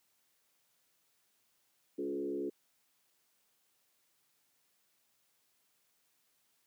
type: tone with frequency modulation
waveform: sine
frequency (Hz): 354.9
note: F4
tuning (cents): +28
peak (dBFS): -34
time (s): 1.98-2.5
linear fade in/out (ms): 10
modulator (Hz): 68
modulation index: 1.3
effects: white hiss -75 dBFS RMS until 6.66 s + high-pass 100 Hz 12 dB/octave